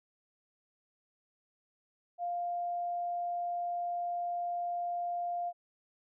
sine tone, 700 Hz, F5, 4 cents sharp, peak -32 dBFS, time 2.18-5.53 s, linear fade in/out 50 ms, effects none

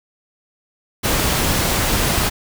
pink noise, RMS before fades -18 dBFS, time 1.03-2.3 s, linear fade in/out 20 ms, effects none

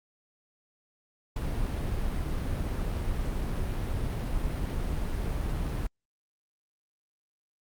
brown noise, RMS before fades -30 dBFS, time 1.36-5.87 s, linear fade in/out 5 ms, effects Opus 48 kbps

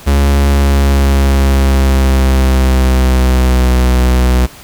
45% pulse tone with pitch glide, 70 to 62.72 Hz, C#2 to B1, +18 to +27 cents, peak -7 dBFS, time 0.06-4.47 s, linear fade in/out 20 ms, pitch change -191 cents, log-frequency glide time 0.48-3.76 s, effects pink hiss -35 dBFS RMS until 4.63 s

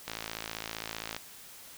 click train, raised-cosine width 0.2 ms, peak -18 dBFS, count 61, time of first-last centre 0.08-1.165 s, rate 55.3 Hz, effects white hiss -50 dBFS RMS until 1.77 s

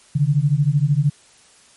sine beating tone pair, 138.59 / 151.59 Hz, C#3 / D#3, 0 / -45 cents, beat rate 13 Hz, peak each -17 / -17 dBFS, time 0.15-1.1 s, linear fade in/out 10 ms, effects white hiss -51 dBFS RMS until 1.76 s + MP3 48 kbps

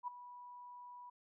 sine tone with ADSR envelope, 980 Hz, B5, 14 cents flat, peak -36 dBFS, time 0.03-1.1 s, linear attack 45 ms, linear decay 10 ms, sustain -14 dB, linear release 8 ms, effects none

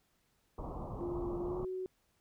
pink low-pass noise, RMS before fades -42 dBFS, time 0.58-1.65 s, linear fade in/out 2 ms, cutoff 1200 Hz, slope 96 dB/octave
sine tone with pitch glide, 349.2 to 372.1 Hz, F4 to F#4, 0 to +10 cents, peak -36 dBFS, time 1.01-1.86 s, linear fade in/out 0 ms, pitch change +110 cents, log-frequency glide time 1.41-1.68 s
effects pink hiss -75 dBFS RMS until 2.2 s

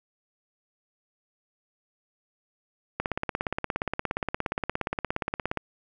click train, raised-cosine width 0.5 ms, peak -12 dBFS, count 45, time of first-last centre 3-5.573 s, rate 17.1 Hz, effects none

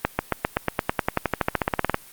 accelerating click train, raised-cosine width 0.5 ms, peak -4 dBFS, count 23, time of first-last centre 0.05-1.944 s, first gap 140 ms, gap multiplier 0.95, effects white hiss -47 dBFS RMS until 2.12 s + Opus 32 kbps

